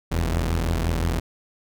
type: tone pair together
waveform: sawtooth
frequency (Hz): 44.1 / 82.41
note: F1 / E2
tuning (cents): +18 / 0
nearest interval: major seventh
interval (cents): 1082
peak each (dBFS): -20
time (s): 0.11-1.2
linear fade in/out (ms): 10
effects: none